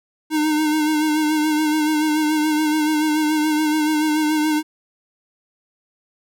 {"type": "tone with vibrato", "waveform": "square", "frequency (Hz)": 306.8, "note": "D#4", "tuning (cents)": -24, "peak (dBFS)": -17, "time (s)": [0.3, 4.63], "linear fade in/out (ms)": 50, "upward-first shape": "sine", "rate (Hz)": 7, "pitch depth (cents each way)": 35, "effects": []}